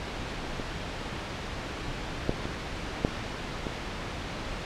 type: clicks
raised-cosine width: 2 ms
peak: -19 / -11 / -20 / -9 / -17 dBFS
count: 5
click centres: 0.598 / 2.294 / 2.455 / 3.049 / 3.668 s
effects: pink hiss -35 dBFS RMS until 4.65 s + low-pass 4000 Hz 12 dB/octave